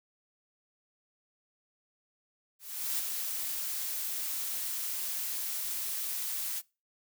blue noise with ADSR envelope, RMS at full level -31 dBFS, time 2.59-6.62 s, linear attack 400 ms, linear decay 9 ms, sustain -4 dB, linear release 38 ms, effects noise-tail reverb RT60 0.3 s tail -24 dB re dry

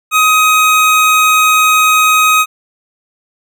25% pulse tone, 1258 Hz, D#6, 19 cents sharp, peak -3 dBFS, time 0.11-2.46 s, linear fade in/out 50 ms, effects none

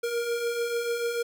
square beating tone pair, 465.2 / 472 Hz, A#4 / A#4, -4 / +22 cents, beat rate 6.8 Hz, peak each -36 / -28 dBFS, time 0.03-1.23 s, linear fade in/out 10 ms, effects none

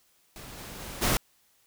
pink noise with level steps, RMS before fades -44 / -42 / -40 / -25 dBFS, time 0.36-1.17 s, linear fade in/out 0 ms, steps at 0.57 / 0.79 / 1.01 s, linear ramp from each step 20 ms, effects white hiss -66 dBFS RMS until 1.66 s

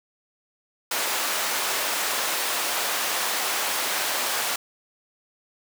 pink high-pass noise, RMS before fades -26 dBFS, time 0.91-4.56 s, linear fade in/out 5 ms, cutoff 690 Hz, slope 12 dB/octave, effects none

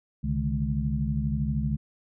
sine tone cluster, 67.1 / 139.1 / 151.7 / 213.1 Hz, C2 / C#3 / D#3 / G#3, +44 / +6 / -44 / +45 cents, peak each -30 dBFS, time 0.23-1.77 s, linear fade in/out 20 ms, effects none

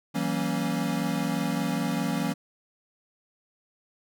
square chord, F# dominant seventh, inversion third, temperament equal with one note detuned, 164.81 / 189.87 / 233.1 / 277.2 Hz, E3 / F#3 / A#3 / C#4, 0 / +45 / 0 / 0 cents, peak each -32 dBFS, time 0.14-2.34 s, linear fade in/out 20 ms, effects none

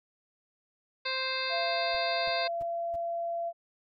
harmonic tone, 523.3 Hz, C5, in tune, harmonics 1 / 2 / 3 / 4 / 5 / 7 / 8 / 9, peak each -38 / -38 / -38 / -38 / -38 / -38 / -38 / -38 dBFS, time 1.05-2.48 s, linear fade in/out 10 ms
sine tone, 680 Hz, F5, 46 cents flat, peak -30 dBFS, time 1.49-3.53 s, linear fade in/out 50 ms
brown noise bursts, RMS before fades -47 dBFS, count 4, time 1.94-2.958 s, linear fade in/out 2 ms, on 22 ms, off 310 ms
effects none

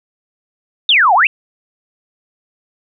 sine exponential two-way sweep, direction down then up, 3793 to 680 to 2825 Hz, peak -7 dBFS, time 0.89-1.27 s, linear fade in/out 2 ms, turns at 1.14 s, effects none

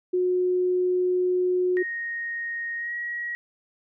sine tone, 363.3 Hz, F#4, 32 cents flat, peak -20 dBFS, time 0.13-1.83 s, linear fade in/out 10 ms
sine tone with pitch glide, 1864.7 to 1906.1 Hz, A#6 to A#6, 0 to +38 cents, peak -28 dBFS, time 1.77-3.35 s, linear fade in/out 0 ms, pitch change +38 cents, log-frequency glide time 2.77-2.94 s
effects none

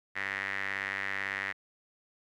sawtooth tone with band-pass filter, 98 Hz, G2, in tune, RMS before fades -35 dBFS, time 0.15-1.53 s, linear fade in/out 20 ms, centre 1900 Hz, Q 6.2, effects none

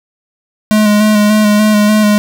square tone with vibrato, 211.1 Hz, G#3, 29 cents sharp, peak -7 dBFS, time 0.71-2.18 s, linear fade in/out 0 ms, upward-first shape square, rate 3.4 Hz, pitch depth 21 cents each way, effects none

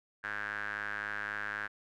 square tone with band-pass filter, 51.91 Hz, G#1, in tune, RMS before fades -38 dBFS, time 0.23-1.68 s, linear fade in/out 20 ms, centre 1600 Hz, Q 8.2, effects none

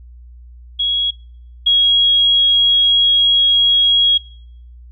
sine tone pair in turn, 3322 / 3301 Hz, G#7 / G#7, 0 / -11 cents, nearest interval unison, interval 11 cents, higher first, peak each -14 / -9 dBFS, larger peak second, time 0.79-1.11 / 1.66-4.18 s, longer second, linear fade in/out 10 ms, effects noise-tail reverb RT60 0.7 s tail -26 dB re dry + added 60 Hz sine -36 dBFS peak until 4.91 s

